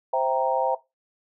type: chord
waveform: sine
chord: C dominant seventh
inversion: none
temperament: equal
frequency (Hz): 523.3 / 659.3 / 784 / 932.3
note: C5 / E5 / G5 / Bb5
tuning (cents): 0 / 0 / 0 / 0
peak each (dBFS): -26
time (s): 0.13-0.75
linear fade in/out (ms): 5
effects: noise-tail reverb RT60 0.2 s tail -17 dB re dry